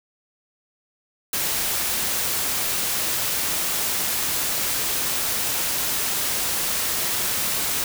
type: noise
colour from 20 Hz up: white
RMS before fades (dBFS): -24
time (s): 1.33-7.84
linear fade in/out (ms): 2
effects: none